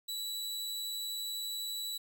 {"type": "tone", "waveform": "sawtooth", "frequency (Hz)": 3936, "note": "B7", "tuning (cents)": -7, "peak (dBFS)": -33, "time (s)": [0.08, 1.98], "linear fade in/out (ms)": 10, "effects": []}